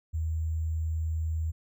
sine tone with sample-and-hold, 80.1 Hz, E2, 49 cents flat, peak -27 dBFS, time 0.13-1.52 s, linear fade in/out 20 ms, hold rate 7350 Hz, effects none

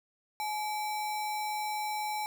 sine tone with sample-and-hold, 848 Hz, G#5, 36 cents sharp, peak -31 dBFS, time 0.4-2.26 s, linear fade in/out 0 ms, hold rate 3150 Hz, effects none

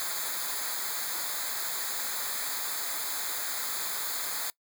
white noise with comb filter, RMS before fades -33 dBFS, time 0-4.5 s, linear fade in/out 0 ms, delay 0.35 ms, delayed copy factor -0.9, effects noise-tail reverb RT60 0.1 s tail -22 dB re dry

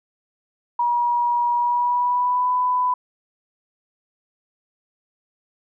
sine tone with pitch glide, 959 to 997.4 Hz, A#5 to B5, +49 to +17 cents, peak -17 dBFS, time 0.79-2.94 s, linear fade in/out 5 ms, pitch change +68 cents, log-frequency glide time 1.55-2.5 s, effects none

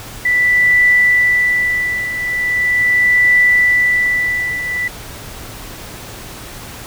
sine tone with tremolo, 1975.5 Hz, B6, in tune, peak -7 dBFS, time 0.25-4.88 s, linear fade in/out 5 ms, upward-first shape triangle, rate 0.4 Hz, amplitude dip 75%, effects added 109 Hz sine -41 dBFS peak until 6.86 s + pink hiss -32 dBFS RMS until 6.86 s

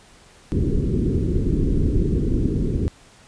pink low-pass noise, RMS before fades -20 dBFS, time 0.52-2.88 s, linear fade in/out 0 ms, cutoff 410 Hz, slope 48 dB/octave, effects pink hiss -50 dBFS RMS until 3.27 s + resampled to 22050 Hz

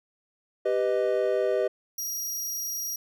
triangle chord, G augmented, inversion none, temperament equal with one note detuned, 392 / 497.3 / 622.3 Hz, G4 / B4 / D#5, 0 / +12 / 0 cents, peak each -25 dBFS, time 0.65-1.68 s, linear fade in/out 10 ms
25% pulse tone, 5710 Hz, F8, 37 cents sharp, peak -25 dBFS, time 1.98-2.96 s, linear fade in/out 5 ms
effects none

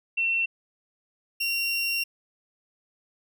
sine / 30% pulse tone pair in turn, 2706 / 2752 Hz, E7 / F7, +45 / -26 cents, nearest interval unison, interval 29 cents, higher second, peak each -22 dBFS, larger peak neither, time 0.17-0.46 / 1.4-2.04 s, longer second, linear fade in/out 10 ms, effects none

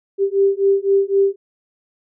sine beating tone pair, 392 / 395.9 Hz, G4 / G4, 0 / +17 cents, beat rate 3.9 Hz, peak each -16 dBFS, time 0.18-1.36 s, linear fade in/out 50 ms, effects none

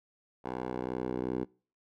10% pulse tone with band-pass filter sweep, 62.7 Hz, B1, 27 cents sharp, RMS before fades -35 dBFS, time 0.44-1.45 s, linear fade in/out 20 ms, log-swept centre 670 to 370 Hz, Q 1.6, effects noise-tail reverb RT60 0.4 s tail -25 dB re dry

